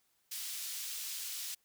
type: high-pass noise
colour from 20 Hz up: pink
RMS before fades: -41 dBFS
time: 0.31-1.55 s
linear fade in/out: 10 ms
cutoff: 4000 Hz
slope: 12 dB/octave
effects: white hiss -75 dBFS RMS until 1.64 s